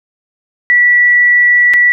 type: tone with dropouts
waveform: sine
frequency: 1951 Hz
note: B6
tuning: 22 cents flat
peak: -5 dBFS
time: 0.7-1.92 s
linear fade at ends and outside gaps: 0 ms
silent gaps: 1.736-1.74 s
effects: none